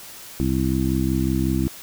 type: harmonic tone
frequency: 65.41 Hz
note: C2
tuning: in tune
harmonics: 1 / 2 / 3 / 4 / 5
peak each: -25 / -25 / -25 / -25 / -25 dBFS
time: 0.4-1.68 s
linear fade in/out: 0 ms
effects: white hiss -40 dBFS RMS until 1.82 s